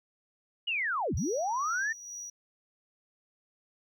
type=linear two-way sweep; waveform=sine; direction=down then up; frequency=2960 to 55.7 to 1846 Hz; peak=-28 dBFS; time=0.67-1.93 s; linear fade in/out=10 ms; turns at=1.15 s
type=tone with tremolo; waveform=triangle; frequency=5800 Hz; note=F#8; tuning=35 cents flat; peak=-37 dBFS; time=1.17-2.3 s; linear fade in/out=5 ms; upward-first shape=sine; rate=2.2 Hz; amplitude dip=55%
effects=none